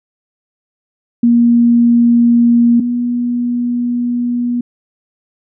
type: tone pair in turn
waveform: sine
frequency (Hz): 236.6 / 241.9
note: A#3 / B3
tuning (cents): +26 / -36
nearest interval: unison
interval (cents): 38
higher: second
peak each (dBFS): -6 / -13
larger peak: first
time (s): 1.23-2.8 / 2.8-4.61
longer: second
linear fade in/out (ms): 5
effects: none